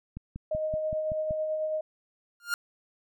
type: click train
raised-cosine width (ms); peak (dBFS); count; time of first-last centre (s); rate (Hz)
5; -25; 7; 0.17-1.309; 5.27
type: tone with tremolo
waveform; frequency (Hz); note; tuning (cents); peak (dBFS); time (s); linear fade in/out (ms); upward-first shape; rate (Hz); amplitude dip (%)
sine; 622.3; D#5; 0; -26; 0.51-1.81; 5; sine; 9.1; 30
type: tone with exponential growth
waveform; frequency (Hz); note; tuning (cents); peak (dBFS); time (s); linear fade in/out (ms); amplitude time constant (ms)
45% pulse; 1408; F6; +14; -23; 2.4-2.54; 1; 30
effects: none

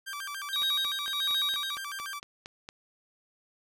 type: tone with vibrato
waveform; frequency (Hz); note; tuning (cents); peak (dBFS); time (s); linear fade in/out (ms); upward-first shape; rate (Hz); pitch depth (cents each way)
sawtooth; 1355; E6; +47; -32; 0.06-2.2; 20; square; 7; 270
type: tone with tremolo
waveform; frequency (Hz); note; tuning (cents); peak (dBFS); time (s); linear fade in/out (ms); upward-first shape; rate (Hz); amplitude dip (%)
triangle; 3783; A#7; +25; -24; 0.53-1.75; 2; sine; 1.5; 60
type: click train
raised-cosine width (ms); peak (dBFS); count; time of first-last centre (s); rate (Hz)
0.2; -24; 10; 0.62-2.689; 4.35
effects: none

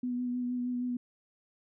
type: tone with vibrato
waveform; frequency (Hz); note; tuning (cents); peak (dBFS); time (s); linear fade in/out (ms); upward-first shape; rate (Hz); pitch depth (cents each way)
sine; 246.9; B3; 0; -30; 0.03-0.97; 5; sine; 6.4; 19
effects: none

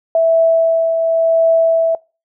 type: tone with tremolo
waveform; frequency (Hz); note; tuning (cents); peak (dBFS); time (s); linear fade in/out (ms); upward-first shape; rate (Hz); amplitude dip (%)
sine; 657; E5; -6; -7; 0.15-1.95; 2; triangle; 0.92; 45
effects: noise-tail reverb RT60 0.3 s tail -24 dB re dry

